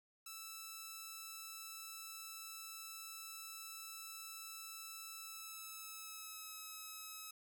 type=tone with pitch glide; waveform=5% pulse; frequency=1318.5 to 1287.6 Hz; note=E6 to E6; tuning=0 to -41 cents; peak=-37 dBFS; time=0.26-7.31 s; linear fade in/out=5 ms; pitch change=-41 cents; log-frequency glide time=5.17-6.55 s; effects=none